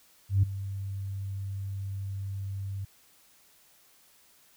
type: tone with ADSR envelope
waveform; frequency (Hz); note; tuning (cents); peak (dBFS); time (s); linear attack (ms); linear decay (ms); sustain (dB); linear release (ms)
sine; 98; G2; 0; -16; 0.29-2.85; 140; 8; -16; 7
effects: tanh soft clip ceiling -15 dBFS + white hiss -61 dBFS RMS until 4.56 s